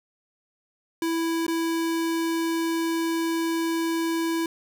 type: tone with dropouts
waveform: square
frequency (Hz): 330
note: E4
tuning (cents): +2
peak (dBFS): -24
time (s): 1.02-4.46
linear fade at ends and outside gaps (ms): 2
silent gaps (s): 1.466-1.48
effects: none